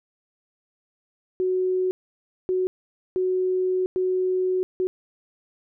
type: tone bursts at uneven times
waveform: sine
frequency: 370 Hz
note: F#4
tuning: in tune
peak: -20 dBFS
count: 5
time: 1.4-1.91 / 2.49-2.67 / 3.16-3.86 / 3.96-4.63 / 4.8-4.87 s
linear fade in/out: 0 ms
effects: none